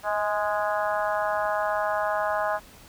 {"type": "harmonic tone with a mistuned harmonic", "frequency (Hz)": 207.7, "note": "G#3", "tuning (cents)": 0, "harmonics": [3, 4, 5, 6, 7, 8], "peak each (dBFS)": [-27, -29, -31, -33, -34, -35], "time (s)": [0.03, 2.6], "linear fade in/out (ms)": 50, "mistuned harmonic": 3, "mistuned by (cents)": 27, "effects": ["pink hiss -50 dBFS RMS until 2.88 s"]}